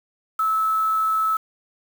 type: tone with quantisation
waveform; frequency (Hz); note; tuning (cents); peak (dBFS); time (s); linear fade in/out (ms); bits
sine; 1303; E6; -20; -18; 0.39-1.37; 5; 6
effects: none